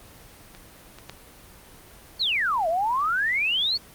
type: clicks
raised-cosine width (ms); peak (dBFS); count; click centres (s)
0.2; -27 / -25 / -19; 3; 0.549 / 0.986 / 1.096
type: exponential two-way sweep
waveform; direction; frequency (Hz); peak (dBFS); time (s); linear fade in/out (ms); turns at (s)
sine; down then up; 4550 to 630 to 4550; -21; 2.19-3.78; 20; 2.68
effects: pink hiss -48 dBFS RMS until 3.94 s + Opus 24 kbps